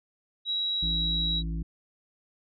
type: tone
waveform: sine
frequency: 3871 Hz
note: B7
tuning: 35 cents flat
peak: -26 dBFS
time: 0.45-1.43 s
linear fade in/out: 50 ms
type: harmonic tone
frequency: 55 Hz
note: A1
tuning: in tune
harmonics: 1 / 3 / 5 / 6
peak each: -30 / -34 / -44 / -48 dBFS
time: 0.82-1.63 s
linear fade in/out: 10 ms
effects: none